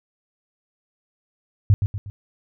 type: tone with echo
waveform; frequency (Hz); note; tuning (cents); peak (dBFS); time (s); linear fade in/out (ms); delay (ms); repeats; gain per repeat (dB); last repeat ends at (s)
sine; 101.1; G#2; -46; -10; 1.7-1.74; 0; 120; 3; -7; 2.1
effects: none